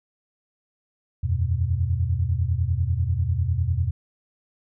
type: chord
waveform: sine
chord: E suspended second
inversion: none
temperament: equal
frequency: 82.41 / 92.5 / 123.47 Hz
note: E2 / F#2 / B2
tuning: 0 / 0 / 0 cents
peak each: -24 / -24 / -26 dBFS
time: 1.23-3.91 s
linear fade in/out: 10 ms
effects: none